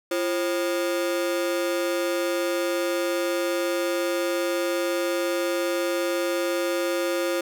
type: ring-modulated tone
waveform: 45% pulse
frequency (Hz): 440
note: A4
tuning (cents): 0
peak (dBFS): -20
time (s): 0.11-7.41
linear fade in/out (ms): 5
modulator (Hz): 97.2
effects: none